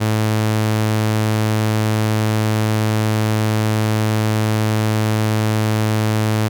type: tone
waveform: sawtooth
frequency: 108.4 Hz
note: A2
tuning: 25 cents flat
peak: -11 dBFS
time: 0-6.49 s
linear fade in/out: 20 ms
effects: none